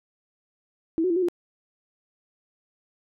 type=tone with pitch steps; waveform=sine; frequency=326 / 368.5 / 336.4 / 370.6 / 349.2 Hz; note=E4 / F#4 / E4 / F#4 / F4; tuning=-19 / -7 / +35 / +3 / 0 cents; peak=-20 dBFS; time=0.98-1.285 s; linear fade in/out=0 ms; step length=61 ms; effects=none